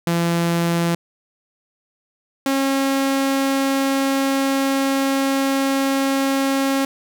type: tone pair in turn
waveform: sawtooth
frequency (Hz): 169.8 / 271.9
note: F3 / C#4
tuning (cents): -48 / -33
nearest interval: minor sixth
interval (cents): 815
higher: second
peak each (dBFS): -13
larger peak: neither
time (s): 0.07-0.95 / 2.46-6.85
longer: second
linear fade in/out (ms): 2
effects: none